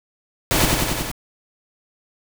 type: noise with echo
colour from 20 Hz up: pink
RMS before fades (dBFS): -18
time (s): 0.51-0.65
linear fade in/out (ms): 0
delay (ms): 93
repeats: 5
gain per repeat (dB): -2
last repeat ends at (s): 1.115
effects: none